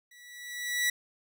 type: tone with level ramp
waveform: sawtooth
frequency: 1949 Hz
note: B6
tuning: 23 cents flat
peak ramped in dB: -50 to -20 dBFS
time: 0.11-0.9 s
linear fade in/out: 5 ms
effects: none